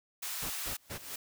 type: high-pass noise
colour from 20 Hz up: white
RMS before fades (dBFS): -38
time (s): 0.22-0.77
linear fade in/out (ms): 10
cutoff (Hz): 870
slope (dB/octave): 12
type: noise bursts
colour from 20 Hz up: pink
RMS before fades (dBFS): -40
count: 3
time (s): 0.41-0.986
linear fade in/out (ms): 20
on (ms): 92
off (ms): 150
type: noise with exponential growth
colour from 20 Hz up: white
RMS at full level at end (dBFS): -38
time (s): 0.65-1.16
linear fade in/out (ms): 5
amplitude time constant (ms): 110
effects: none